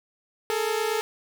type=tone pair together; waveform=sawtooth; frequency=423.5 / 452.1 Hz; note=G#4 / A4; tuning=+34 / +47 cents; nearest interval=minor second; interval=113 cents; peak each=-23 dBFS; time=0.5-1.01 s; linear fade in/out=0 ms; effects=none